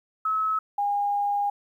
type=tone pair in turn; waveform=sine; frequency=1291 / 813.3 Hz; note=E6 / G#5; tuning=-37 / -36 cents; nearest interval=minor sixth; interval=799 cents; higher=first; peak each=-22 dBFS; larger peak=neither; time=0.25-0.59 / 0.78-1.5 s; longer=second; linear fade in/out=5 ms; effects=10-bit